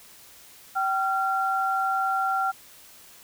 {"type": "tone pair together", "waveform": "sine", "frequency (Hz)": [771.1, 1376], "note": ["G5", "F6"], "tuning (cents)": [-29, -26], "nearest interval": "minor seventh", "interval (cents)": 1003, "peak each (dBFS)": -25, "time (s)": [0.75, 2.52], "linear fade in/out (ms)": 20, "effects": ["white hiss -50 dBFS RMS until 3.23 s"]}